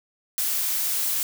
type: noise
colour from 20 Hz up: blue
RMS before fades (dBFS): -25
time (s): 0.38-1.23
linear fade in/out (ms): 0
effects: none